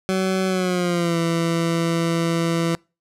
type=tone with pitch glide; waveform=20% pulse; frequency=188.6 to 167.06 Hz; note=F#3 to E3; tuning=+33 to +23 cents; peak=-14 dBFS; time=0.09-2.75 s; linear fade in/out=0 ms; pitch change=-210 cents; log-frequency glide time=0.47-1.18 s; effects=noise-tail reverb RT60 0.3 s tail -26 dB re dry + low-pass 10000 Hz 12 dB/octave